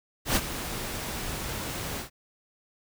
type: noise with ADSR envelope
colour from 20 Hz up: pink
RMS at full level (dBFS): -22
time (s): 0.25-2.1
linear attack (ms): 110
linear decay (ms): 38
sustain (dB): -12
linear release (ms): 110
effects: none